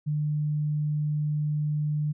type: tone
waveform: sine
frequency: 150 Hz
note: D3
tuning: 37 cents sharp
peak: -24 dBFS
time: 0.06-2.13 s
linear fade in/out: 20 ms
effects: none